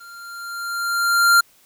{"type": "tone with level ramp", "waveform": "square", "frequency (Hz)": 1390, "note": "F6", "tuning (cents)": -9, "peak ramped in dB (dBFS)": [-40, -10], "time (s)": [0, 1.41], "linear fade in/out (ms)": 10, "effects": ["white hiss -55 dBFS RMS until 1.65 s"]}